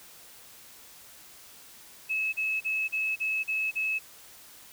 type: tone bursts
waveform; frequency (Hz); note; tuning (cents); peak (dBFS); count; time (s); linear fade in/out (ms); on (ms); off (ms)
sine; 2589; E7; -32; -26; 7; 2.09-3.992; 20; 240; 37
effects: white hiss -51 dBFS RMS until 4.72 s